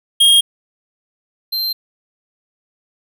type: tone pair in turn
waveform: square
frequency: 3245 / 4142 Hz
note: G#7 / C8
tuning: -41 / -18 cents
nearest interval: major third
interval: 423 cents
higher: second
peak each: -8 / -18 dBFS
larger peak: first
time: 0.2-0.41 / 1.52-1.73 s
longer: neither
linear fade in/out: 10 ms
effects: none